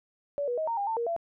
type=tone with pitch steps; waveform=sine; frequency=572 / 486 / 631 / 923 / 805 / 897 / 469.5 / 676 Hz; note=D5 / B4 / D#5 / A#5 / G5 / A5 / A#4 / E5; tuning=-46 / -28 / +24 / -17 / +46 / +33 / +12 / +43 cents; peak=-27 dBFS; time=0.38-1.164 s; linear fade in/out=0 ms; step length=98 ms; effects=none